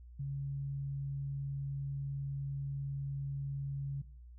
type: tone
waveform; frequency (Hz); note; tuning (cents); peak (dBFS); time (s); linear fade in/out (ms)
sine; 138.59; C#3; 0; -35; 0.19-4.02; 10
effects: noise-tail reverb RT60 0.5 s tail -17 dB re dry + added 60 Hz sine -50 dBFS peak until 4.38 s